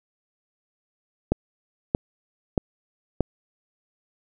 click train, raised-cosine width 2 ms, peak -6 dBFS, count 4, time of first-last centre 1.32-3.207 s, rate 1.59 Hz, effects none

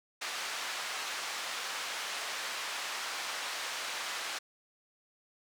pink band-pass noise, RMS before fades -38 dBFS, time 0.21-4.39 s, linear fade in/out 10 ms, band 1000 to 6500 Hz, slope 12 dB/octave, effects none

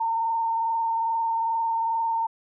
sine tone with frequency modulation, 910 Hz, A#5, 42 cents flat, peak -22 dBFS, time 0-2.27 s, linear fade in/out 10 ms, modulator 22.4 Hz, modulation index 0.68, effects none

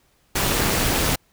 pink noise with amplitude modulation, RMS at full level -18 dBFS, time 0.35-1.16 s, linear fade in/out 10 ms, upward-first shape sine, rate 215 Hz, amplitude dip 60%, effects pink hiss -62 dBFS RMS until 1.32 s

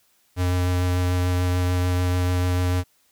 square tone with vibrato, 90 Hz, F#2, 47 cents flat, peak -20 dBFS, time 0.36-2.84 s, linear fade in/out 50 ms, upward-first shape triangle, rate 6.8 Hz, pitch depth 13 cents each way, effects white hiss -63 dBFS RMS until 3.11 s

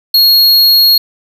square tone, 4300 Hz, C8, 47 cents sharp, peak -5 dBFS, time 0.14-0.98 s, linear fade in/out 5 ms, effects none

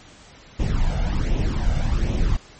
brown noise with flanger, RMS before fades -20 dBFS, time 0.59-2.37 s, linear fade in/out 10 ms, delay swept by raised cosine 0.32 to 1.42 ms, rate 1.3 Hz, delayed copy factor +0.65, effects pink hiss -47 dBFS RMS until 2.59 s + MP3 32 kbps

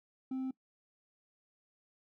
sine tone with hard clipping, 261.6 Hz, C4, in tune, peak -35 dBFS, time 0.31-0.51 s, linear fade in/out 5 ms, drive 2 dB, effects noise-tail reverb RT60 0.1 s tail -21 dB re dry

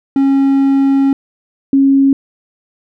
triangle / sine tone pair in turn, 273.4 / 273.4 Hz, C#4 / C#4, -24 / -24 cents, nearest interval unison, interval 0 cents, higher neither, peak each -6 dBFS, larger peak neither, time 0.16-1.13 / 1.73-2.13 s, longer first, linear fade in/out 2 ms, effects none

